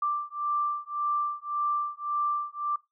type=beating tone pair; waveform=sine; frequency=1177 / 1178.8 Hz; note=D6 / D6; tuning=+3 / +6 cents; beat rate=1.8 Hz; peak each=-30 dBFS; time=0.02-2.76 s; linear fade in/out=5 ms; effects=noise-tail reverb RT60 0.2 s tail -20 dB re dry